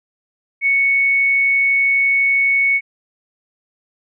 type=tone; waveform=sine; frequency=2217 Hz; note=C#7; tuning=in tune; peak=-12 dBFS; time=0.61-2.81 s; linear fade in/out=50 ms; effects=none